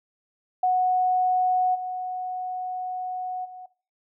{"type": "tone with level steps", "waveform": "sine", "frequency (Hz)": 736, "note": "F#5", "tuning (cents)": -9, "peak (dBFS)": [-18, -27, -37], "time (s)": [0.63, 3.66], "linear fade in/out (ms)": 5, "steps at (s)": [1.74, 3.44], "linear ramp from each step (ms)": 20, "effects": ["noise-tail reverb RT60 0.4 s tail -21 dB re dry"]}